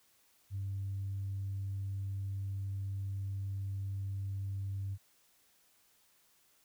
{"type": "tone", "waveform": "sine", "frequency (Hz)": 98, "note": "G2", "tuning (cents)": 0, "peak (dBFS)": -34, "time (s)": [0.5, 4.98], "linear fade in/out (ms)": 50, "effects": ["tanh soft clip ceiling -31 dBFS", "white hiss -69 dBFS RMS until 6.64 s"]}